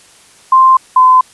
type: tone pair in turn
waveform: sine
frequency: 1046.5 / 1022.6 Hz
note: C6 / C6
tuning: 0 / -40 cents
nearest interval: unison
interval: 40 cents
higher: first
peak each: -3 dBFS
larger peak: neither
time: 0.52-0.77 / 0.96-1.21 s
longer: neither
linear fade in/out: 5 ms
effects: white hiss -43 dBFS RMS until 1.33 s + resampled to 24000 Hz